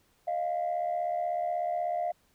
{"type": "tone pair together", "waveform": "sine", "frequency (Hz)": [623, 699.3], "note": ["D#5", "F5"], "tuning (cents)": [2, 2], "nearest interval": "major second", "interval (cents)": 200, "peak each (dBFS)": [-32, -28], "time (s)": [0.27, 2.12], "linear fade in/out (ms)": 10, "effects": ["tanh soft clip ceiling -23 dBFS", "pink hiss -68 dBFS RMS until 2.34 s"]}